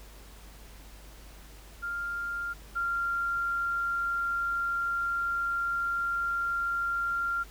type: tone pair in turn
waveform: sine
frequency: 1396.9 / 1386.4 Hz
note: F6 / F6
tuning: 0 / -13 cents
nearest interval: unison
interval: 13 cents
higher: first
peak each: -31 / -27 dBFS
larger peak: second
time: 1.82-2.54 / 2.75-7.44 s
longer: second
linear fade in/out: 20 ms
effects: added 50 Hz sine -48 dBFS peak until 7.5 s + pink hiss -53 dBFS RMS until 7.5 s